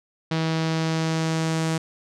sawtooth tone with low-pass filter sweep, 161.2 Hz, E3, 38 cents flat, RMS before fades -24 dBFS, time 0.31-1.78 s, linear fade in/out 5 ms, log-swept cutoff 4400 to 8000 Hz, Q 1.5, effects none

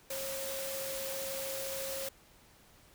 sine tone in noise, 540 Hz, C#5, 45 cents flat, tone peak -39 dBFS, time 0.1-2.09 s, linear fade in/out 5 ms, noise white, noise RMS -40 dBFS, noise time 0.1-2.09 s, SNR -2 dB, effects pink hiss -61 dBFS RMS until 2.94 s

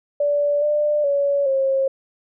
sine tone with pitch steps, 580 / 595 / 565 / 538 Hz, D5 / D5 / C#5 / C5, -22 / +22 / +33 / +48 cents, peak -16 dBFS, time 0.2-1.88 s, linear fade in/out 5 ms, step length 420 ms, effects none

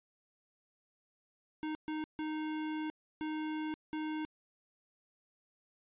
square tone bursts at uneven times, 309.5 Hz, D#4, 9 cents flat, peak -36 dBFS, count 5, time 1.63-1.75 / 1.88-2.04 / 2.19-2.9 / 3.21-3.74 / 3.93-4.25 s, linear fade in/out 0 ms, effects resampled to 8000 Hz

